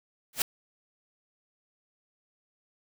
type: noise with exponential growth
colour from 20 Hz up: white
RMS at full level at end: -20 dBFS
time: 0.33-0.42 s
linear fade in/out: 2 ms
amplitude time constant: 18 ms
effects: none